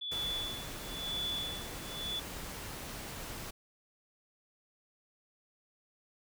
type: tone with tremolo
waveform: sine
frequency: 3451 Hz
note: A7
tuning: 34 cents flat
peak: -33 dBFS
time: 0.01-2.2 s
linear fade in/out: 10 ms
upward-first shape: sine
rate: 1 Hz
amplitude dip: 95%
type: noise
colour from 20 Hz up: pink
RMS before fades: -43 dBFS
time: 0.11-3.51 s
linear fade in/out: 10 ms
effects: none